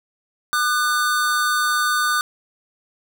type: tone pair together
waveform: square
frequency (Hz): 1207.5 / 1490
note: D6 / F#6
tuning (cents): +48 / +12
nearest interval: major third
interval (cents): 364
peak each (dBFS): -21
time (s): 0.53-2.21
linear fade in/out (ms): 0
effects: none